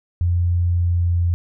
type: tone with pitch glide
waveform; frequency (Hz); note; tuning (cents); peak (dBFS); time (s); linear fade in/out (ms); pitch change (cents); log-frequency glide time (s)
sine; 87.31 to 86.61; F2 to F2; 0 to -14; -15; 0.21-1.34; 0; -14; 0.68-1.2
effects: none